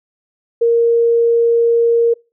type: tone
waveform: sine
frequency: 466.2 Hz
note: A#4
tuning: in tune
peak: -9 dBFS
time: 0.61-2.14 s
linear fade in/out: 10 ms
effects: noise-tail reverb RT60 0.3 s tail -26 dB re dry